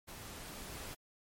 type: noise with level ramp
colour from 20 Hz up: pink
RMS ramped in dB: -49 to -45 dBFS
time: 0.07-0.95 s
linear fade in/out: 20 ms
effects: MP3 64 kbps